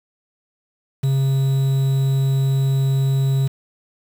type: tone with quantisation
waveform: triangle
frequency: 135.1 Hz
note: C#3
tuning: 44 cents flat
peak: -13 dBFS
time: 1.03-3.48 s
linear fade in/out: 10 ms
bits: 6
effects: none